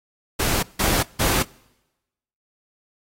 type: noise bursts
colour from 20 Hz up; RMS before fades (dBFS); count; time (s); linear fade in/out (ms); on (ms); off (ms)
pink; -21; 3; 0.39-1.43; 10; 240; 160
effects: noise-tail reverb RT60 1.0 s tail -25 dB re dry + AAC 48 kbps